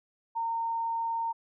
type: tone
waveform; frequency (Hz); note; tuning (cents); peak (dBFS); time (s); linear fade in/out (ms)
sine; 917; A#5; -29; -28; 0.35-1.33; 20
effects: none